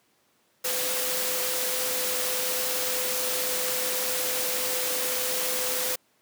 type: tone in noise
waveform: sine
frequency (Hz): 506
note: B4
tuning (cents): +42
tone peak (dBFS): -34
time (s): 0.64-5.96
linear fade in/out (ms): 10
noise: white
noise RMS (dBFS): -28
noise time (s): 0.64-5.96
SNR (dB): -9
effects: pink hiss -66 dBFS RMS until 6.21 s + high-pass 200 Hz 12 dB/octave